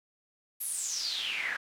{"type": "noise with band-pass filter sweep", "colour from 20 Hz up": "pink", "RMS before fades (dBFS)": -34, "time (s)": [0.6, 1.57], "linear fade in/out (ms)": 10, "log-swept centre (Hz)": [12000, 1600], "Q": 7.5, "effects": []}